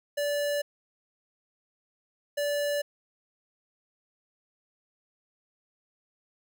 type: tone pair in turn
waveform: square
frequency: 580 / 580 Hz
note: D5 / D5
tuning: -22 / -22 cents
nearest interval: unison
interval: 0 cents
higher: neither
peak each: -27 dBFS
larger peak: neither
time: 0.17-0.62 / 2.37-2.82 s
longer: neither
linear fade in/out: 10 ms
effects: none